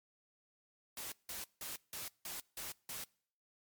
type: noise bursts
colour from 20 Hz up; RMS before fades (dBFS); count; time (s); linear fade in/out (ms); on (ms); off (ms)
white; -44; 7; 0.97-3.04; 2; 150; 170
effects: noise-tail reverb RT60 0.6 s tail -26 dB re dry + MP3 96 kbps